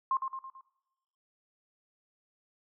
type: tone with echo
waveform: sine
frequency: 1062 Hz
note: C6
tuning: 25 cents sharp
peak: -25 dBFS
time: 0.11-0.17 s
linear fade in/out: 2 ms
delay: 110 ms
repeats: 4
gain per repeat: -6 dB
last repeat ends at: 0.61 s
effects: noise-tail reverb RT60 1.0 s tail -19 dB re dry